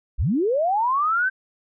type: linear sweep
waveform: sine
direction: up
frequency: 32.14 to 1568 Hz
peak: -18 dBFS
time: 0.18-1.3 s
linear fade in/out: 20 ms
effects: none